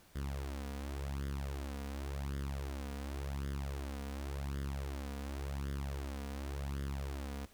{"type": "tone with flanger", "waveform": "sawtooth", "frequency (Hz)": 69.3, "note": "C#2", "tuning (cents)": 0, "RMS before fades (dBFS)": -40, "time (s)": [0.15, 7.46], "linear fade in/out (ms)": 10, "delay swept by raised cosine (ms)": [0.59, 4.19], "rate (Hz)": 0.9, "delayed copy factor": 0.75, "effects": ["pink hiss -63 dBFS RMS until 7.53 s"]}